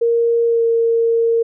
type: tone with pitch glide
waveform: sine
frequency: 466.2 to 460.3 Hz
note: A#4 to A#4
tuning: 0 to -22 cents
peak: -12 dBFS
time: 0.01-1.43 s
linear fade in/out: 10 ms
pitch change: -22 cents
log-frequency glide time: 0.46-0.63 s
effects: none